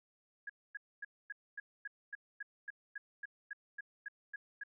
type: tone bursts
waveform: sine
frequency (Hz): 1660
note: G#6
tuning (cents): -1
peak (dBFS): -40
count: 16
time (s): 0.47-4.636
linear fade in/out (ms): 5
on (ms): 26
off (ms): 250
effects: none